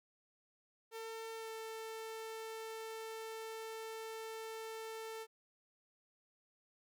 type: tone with pitch glide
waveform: sawtooth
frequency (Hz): 449.5 to 445.1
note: A4 to A4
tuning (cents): +37 to +20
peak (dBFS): -40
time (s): 0.91-5.27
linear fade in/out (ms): 50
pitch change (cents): -17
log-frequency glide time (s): 1.37-1.5
effects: none